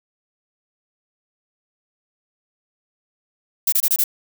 violet noise bursts, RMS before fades -17 dBFS, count 5, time 3.67-4.04 s, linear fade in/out 5 ms, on 54 ms, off 25 ms, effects none

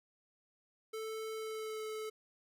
square tone with pitch glide, 440 to 433.9 Hz, A4 to A4, 0 to -24 cents, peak -40 dBFS, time 0.93-2.1 s, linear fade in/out 10 ms, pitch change -24 cents, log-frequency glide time 1.34-1.84 s, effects none

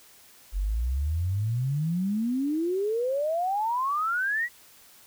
sine exponential sweep, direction up, 44.51 to 1975.5 Hz, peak -24 dBFS, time 0.52-4.49 s, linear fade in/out 50 ms, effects white hiss -54 dBFS RMS until 5.06 s

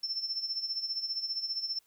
sine tone with tremolo, 5350 Hz, E8, 25 cents sharp, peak -29 dBFS, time 0.03-1.79 s, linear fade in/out 5 ms, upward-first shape sine, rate 15 Hz, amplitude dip 70%, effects white hiss -69 dBFS RMS until 1.86 s

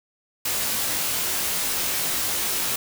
white noise with comb filter, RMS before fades -25 dBFS, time 0.45-2.76 s, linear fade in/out 5 ms, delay 20 ms, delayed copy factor -0.85, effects none

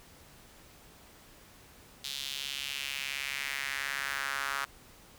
sawtooth tone with high-pass filter sweep, 138.59 Hz, C#3, in tune, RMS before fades -36 dBFS, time 2.04-4.65 s, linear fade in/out 5 ms, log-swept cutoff 3700 to 1300 Hz, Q 2.7, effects pink hiss -56 dBFS RMS until 5.18 s

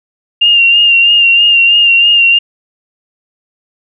sine tone with vibrato, 2794 Hz, F7, in tune, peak -4 dBFS, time 0.41-2.39 s, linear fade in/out 10 ms, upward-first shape sine, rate 3.1 Hz, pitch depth 33 cents each way, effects none

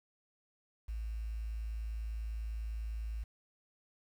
sine tone with quantisation, 55 Hz, A1, in tune, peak -36 dBFS, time 0.88-3.24 s, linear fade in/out 10 ms, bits 10, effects none

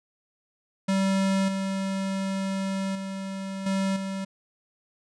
square tone with level steps, 193.3 Hz, G3, 24 cents flat, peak -22 / -27 / -32 / -24 / -30 dBFS, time 0.88-4.25 s, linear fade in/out 10 ms, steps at 1.48 / 2.95 / 3.66 / 3.96 s, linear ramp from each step 5 ms, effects resampled to 22050 Hz

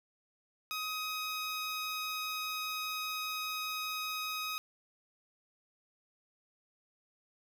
15% pulse tone, 1259 Hz, D#6, 20 cents sharp, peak -29 dBFS, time 0.71-4.58 s, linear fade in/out 0 ms, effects none

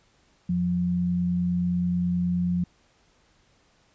sine tone pair together, 87.31 / 176.75 Hz, F2 / F3, 0 / +21 cents, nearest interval octave, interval 1221 cents, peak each -34 / -22 dBFS, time 0.49-2.64 s, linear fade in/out 5 ms, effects pink hiss -63 dBFS RMS until 3.94 s + resampled to 16000 Hz

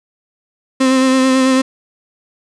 35% pulse tone with vibrato, 261.6 Hz, C4, in tune, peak -8 dBFS, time 0.8-1.62 s, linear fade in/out 10 ms, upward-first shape sine, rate 9.1 Hz, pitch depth 21 cents each way, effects resampled to 22050 Hz + 7-bit

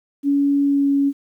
sine tone with pitch glide, 282.2 to 279.6 Hz, C#4 to C#4, +31 to +15 cents, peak -14 dBFS, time 0.23-1.13 s, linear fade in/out 50 ms, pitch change -16 cents, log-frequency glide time 0.63-0.89 s, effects 9-bit

